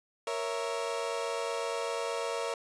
30% pulse chord, A# diminished, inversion none, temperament equal, 466.2 / 554.4 / 659.3 Hz, A#4 / C#5 / E5, 0 / 0 / 0 cents, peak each -32 / -34 / -35 dBFS, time 0.27-2.54 s, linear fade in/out 2 ms, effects resampled to 22050 Hz

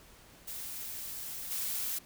blue noise with level steps, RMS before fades -41 / -35 dBFS, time 0.47-1.99 s, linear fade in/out 10 ms, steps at 1.5 s, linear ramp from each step 20 ms, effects pink hiss -57 dBFS RMS until 2.05 s

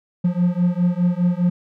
triangle beating tone pair, 174.61 / 179.51 Hz, F3 / F3, 0 / +48 cents, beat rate 4.9 Hz, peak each -17 dBFS, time 0.24-1.5 s, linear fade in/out 10 ms, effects none

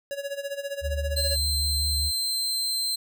square tone with tremolo, 561 Hz, C#5, 21 cents sharp, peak -28 dBFS, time 0.11-1.36 s, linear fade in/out 0 ms, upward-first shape sine, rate 15 Hz, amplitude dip 80%
sine tone with pitch glide, 73.42 to 74.1 Hz, D2 to D2, 0 to +16 cents, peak -26 dBFS, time 0.81-2.12 s, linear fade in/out 50 ms, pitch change +16 cents, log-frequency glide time 0.98-1.52 s
sawtooth tone, 4115 Hz, C8, 30 cents flat, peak -22 dBFS, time 1.16-2.96 s, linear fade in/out 10 ms
effects none

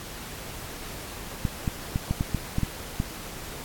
clicks, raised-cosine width 5 ms, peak -12 dBFS, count 9, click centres 1.452 / 1.678 / 1.959 / 2.11 / 2.209 / 2.347 / 2.584 / 2.633 / 3.001 s, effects pink hiss -39 dBFS RMS until 3.64 s + AAC 64 kbps

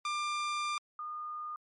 sawtooth / sine tone pair in turn, 1192 / 1220.6 Hz, D6 / D#6, +25 / -34 cents, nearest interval unison, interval 41 cents, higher second, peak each -28 / -37 dBFS, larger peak first, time 0.05-0.78 / 0.99-1.56 s, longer first, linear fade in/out 2 ms, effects low-pass 7000 Hz 12 dB/octave + MP3 48 kbps

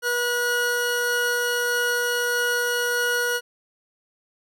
40% pulse tone pair together, 484.5 / 1451.9 Hz, B4 / F#6, -33 / -33 cents, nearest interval octave + perfect fifth, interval 1900 cents, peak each -25 / -22 dBFS, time 0.02-3.41 s, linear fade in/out 50 ms, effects none

